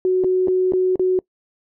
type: tone with dropouts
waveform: sine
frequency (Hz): 370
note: F#4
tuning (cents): 0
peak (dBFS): -14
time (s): 0.05-1.19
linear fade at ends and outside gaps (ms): 1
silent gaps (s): 0.238-0.244 / 0.474-0.482 / 0.722-0.735 / 0.957-0.995
effects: noise-tail reverb RT60 0.1 s tail -24 dB re dry